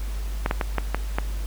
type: clicks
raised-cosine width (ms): 0.5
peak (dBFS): -8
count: 6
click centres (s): 0.461 / 0.511 / 0.612 / 0.783 / 0.946 / 1.185
effects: added 50 Hz sine -26 dBFS peak until 1.46 s + pink hiss -43 dBFS RMS until 1.46 s